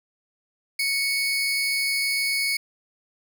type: tone pair together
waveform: 30% pulse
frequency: 2217 / 4985 Hz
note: C#7 / D#8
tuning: 0 / +2 cents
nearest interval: octave + major second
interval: 1402 cents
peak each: -20 / -27 dBFS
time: 0.79-2.57 s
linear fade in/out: 5 ms
effects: none